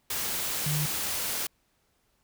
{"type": "tone in noise", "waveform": "sine", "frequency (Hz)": 150, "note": "D3", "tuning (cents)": 37, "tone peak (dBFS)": -27, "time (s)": [0.66, 0.86], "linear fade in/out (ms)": 5, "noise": "white", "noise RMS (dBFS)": -31, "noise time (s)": [0.1, 1.47], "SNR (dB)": 1, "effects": ["pink hiss -71 dBFS RMS until 2.23 s"]}